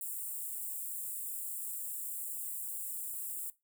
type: high-pass noise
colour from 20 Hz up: white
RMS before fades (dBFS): -40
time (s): 0.01-3.5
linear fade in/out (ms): 2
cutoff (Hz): 7500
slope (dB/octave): 96
effects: noise-tail reverb RT60 0.2 s tail -17 dB re dry